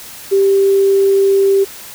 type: tone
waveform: sine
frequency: 392 Hz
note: G4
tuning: in tune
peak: -8 dBFS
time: 0.31-1.65 s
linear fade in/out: 20 ms
effects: white hiss -33 dBFS RMS until 1.94 s